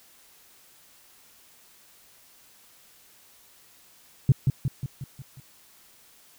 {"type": "tone with echo", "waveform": "sine", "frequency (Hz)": 133, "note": "C3", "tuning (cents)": 29, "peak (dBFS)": -11, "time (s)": [4.29, 4.32], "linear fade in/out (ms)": 2, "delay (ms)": 180, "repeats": 6, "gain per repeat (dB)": -5, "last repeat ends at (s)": 5.4, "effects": ["tanh soft clip ceiling -10 dBFS", "white hiss -56 dBFS RMS until 6.38 s"]}